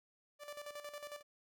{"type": "tone with tremolo", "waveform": "sawtooth", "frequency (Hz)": 586, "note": "D5", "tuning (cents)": -4, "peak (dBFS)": -40, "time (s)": [0.39, 1.23], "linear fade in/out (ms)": 50, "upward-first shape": "square", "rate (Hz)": 11, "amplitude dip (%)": 65, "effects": []}